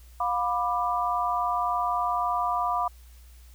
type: chord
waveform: sine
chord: B diminished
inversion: second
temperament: just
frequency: 711.2 / 987.8 / 1185.3 Hz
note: F5 / B5 / D6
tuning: +31 / 0 / +16 cents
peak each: -28 dBFS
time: 0.2-2.88 s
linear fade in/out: 5 ms
effects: added 60 Hz sine -47 dBFS peak until 3.54 s + white hiss -59 dBFS RMS until 3.54 s